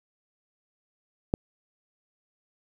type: click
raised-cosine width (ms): 2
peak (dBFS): -10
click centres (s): 1.339
effects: 8-bit